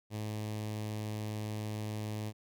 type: tone with notch filter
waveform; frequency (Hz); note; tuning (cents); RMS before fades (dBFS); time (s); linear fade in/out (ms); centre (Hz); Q
sawtooth; 106.9; A2; -49; -38; 0.1-2.33; 50; 1400; 1.6
effects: none